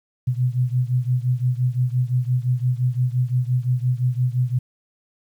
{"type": "beating tone pair", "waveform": "sine", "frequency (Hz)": [123.3, 129.1], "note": ["B2", "C3"], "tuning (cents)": [-2, -23], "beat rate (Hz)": 5.8, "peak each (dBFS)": [-20, -22], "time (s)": [0.27, 4.59], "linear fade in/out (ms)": 10, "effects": ["9-bit"]}